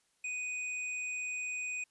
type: tone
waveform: square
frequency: 2489 Hz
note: D#7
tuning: in tune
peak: -36 dBFS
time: 0.24-1.84 s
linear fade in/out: 5 ms
effects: white hiss -74 dBFS RMS until 1.9 s + resampled to 24000 Hz